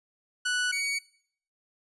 sawtooth tone pair in turn, 1480 / 2247 Hz, F#6 / C#7, 0 / +23 cents, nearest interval perfect fifth, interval 723 cents, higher second, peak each -22 / -24 dBFS, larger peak first, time 0.45-0.72 / 0.72-0.99 s, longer neither, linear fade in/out 10 ms, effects noise-tail reverb RT60 0.6 s tail -21 dB re dry + resampled to 24000 Hz

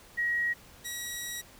sine / 10% pulse tone pair in turn, 1900 / 1917.6 Hz, A#6 / A#6, +33 / +48 cents, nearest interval unison, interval 15 cents, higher second, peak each -26 dBFS, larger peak neither, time 0.17-0.54 / 0.84-1.42 s, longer second, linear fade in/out 20 ms, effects pink hiss -54 dBFS RMS until 1.59 s

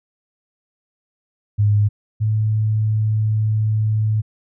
sine tone pair in turn, 103.83 / 108.22 Hz, G#2 / A2, 0 / -28 cents, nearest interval minor second, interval 72 cents, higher second, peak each -12 / -15 dBFS, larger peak first, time 1.58-1.89 / 2.2-4.22 s, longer second, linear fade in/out 20 ms, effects none

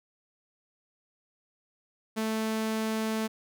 sawtooth tone, 220 Hz, A3, in tune, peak -24 dBFS, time 2.16-3.28 s, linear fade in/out 20 ms, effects none

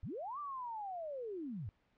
sine linear two-way sweep, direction up then down, 58.27 to 1194 to 85.3 Hz, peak -40 dBFS, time 0.03-1.69 s, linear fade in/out 0 ms, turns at 0.39 s, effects pink hiss -75 dBFS RMS until 1.97 s + low-pass 3000 Hz 12 dB/octave

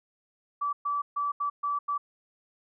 sine tone bursts at uneven times, 1155 Hz, D6, 29 cents flat, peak -26 dBFS, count 6, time 0.61-0.73 / 0.85-1.02 / 1.16-1.32 / 1.4-1.5 / 1.63-1.79 / 1.88-1.98 s, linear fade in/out 10 ms, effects none

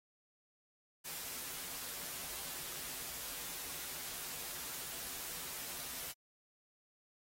white noise with comb filter, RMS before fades -44 dBFS, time 1.04-6.13 s, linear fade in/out 20 ms, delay 9.5 ms, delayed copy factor -0.5, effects AAC 48 kbps

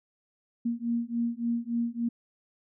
sine beating tone pair, 233.1 / 236.6 Hz, A#3 / A#3, 0 / +26 cents, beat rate 3.5 Hz, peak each -30 dBFS, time 0.65-2.09 s, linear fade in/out 10 ms, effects none

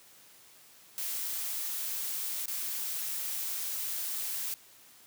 blue noise with dropouts, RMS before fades -35 dBFS, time 0.98-4.54 s, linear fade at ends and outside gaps 0 ms, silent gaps 2.457-2.481 s, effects white hiss -57 dBFS RMS until 5.06 s + high-pass 80 Hz 12 dB/octave

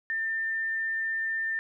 sine tone, 1796 Hz, A6, 35 cents sharp, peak -27 dBFS, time 0.1-1.59 s, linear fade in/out 0 ms, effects none

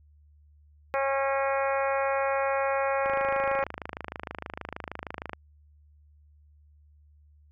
harmonic tone, 272.9 Hz, C#4, 27 cents flat, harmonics 2 / 3 / 4 / 5 / 6 / 7 / 8 / 9, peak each -27 / -31 / -33 / -35 / -37 / -38 / -39 / -40 dBFS, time 0.94-3.64 s, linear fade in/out 0 ms
click train, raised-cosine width 0.5 ms, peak -19 dBFS, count 61, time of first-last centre 3.06-5.333 s, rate 26.4 Hz
effects added 74 Hz sine -55 dBFS peak until 7.51 s

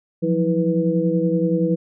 sine tone cluster, 170.3 / 180.9 / 325.1 / 492.4 Hz, F3 / F#3 / E4 / B4, -43 / -39 / -24 / -5 cents, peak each -22 dBFS, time 0.22-1.76 s, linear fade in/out 20 ms, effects none

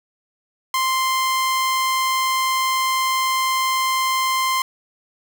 sawtooth tone, 1046 Hz, C6, 1 cent flat, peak -14 dBFS, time 0.74-4.62 s, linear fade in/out 2 ms, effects none

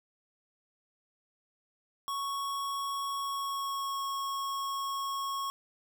square tone with pitch glide, 1108.7 to 1097.9 Hz, C#6 to C#6, 0 to -17 cents, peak -33 dBFS, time 2.08-5.5 s, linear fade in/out 0 ms, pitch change -17 cents, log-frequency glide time 3.18-4.02 s, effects none

